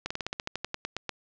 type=slowing click train; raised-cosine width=0.2 ms; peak=-14 dBFS; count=14; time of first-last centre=0.06-1.093 s; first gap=45 ms; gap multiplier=1.09; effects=low-pass 6000 Hz 12 dB/octave